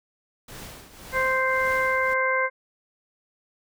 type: noise with tremolo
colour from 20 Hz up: pink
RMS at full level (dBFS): -39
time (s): 0.48-2.14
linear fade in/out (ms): 5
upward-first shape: triangle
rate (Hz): 1.8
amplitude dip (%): 75
type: harmonic tone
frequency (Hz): 522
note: C5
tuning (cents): -4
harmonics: 1 / 2 / 3 / 4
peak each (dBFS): -26 / -26 / -26 / -26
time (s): 1.12-2.5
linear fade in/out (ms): 50
effects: none